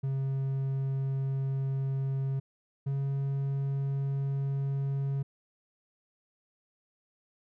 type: tone pair in turn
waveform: triangle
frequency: 135.2 / 137.88 Hz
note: C#3 / C#3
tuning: -43 / -9 cents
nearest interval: unison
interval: 34 cents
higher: second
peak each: -26 dBFS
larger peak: neither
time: 0.03-2.4 / 2.86-5.23 s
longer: neither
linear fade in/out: 10 ms
effects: none